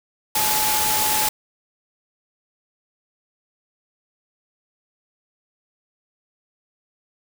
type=tone in noise; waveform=sine; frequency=857 Hz; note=A5; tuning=46 cents flat; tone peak=-24 dBFS; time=0.35-1.29 s; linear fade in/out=5 ms; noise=white; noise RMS=-21 dBFS; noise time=0.35-1.29 s; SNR=-6 dB; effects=none